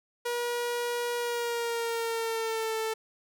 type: tone with pitch glide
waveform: sawtooth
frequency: 480 to 442.7 Hz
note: B4 to A4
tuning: -49 to +11 cents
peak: -25 dBFS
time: 0.25-2.94 s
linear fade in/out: 10 ms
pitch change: -140 cents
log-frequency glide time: 1.17-2.76 s
effects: none